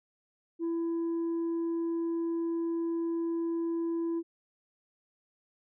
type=tone; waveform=sine; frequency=334 Hz; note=E4; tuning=23 cents sharp; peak=-26 dBFS; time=0.59-4.23 s; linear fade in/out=50 ms; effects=tanh soft clip ceiling -28 dBFS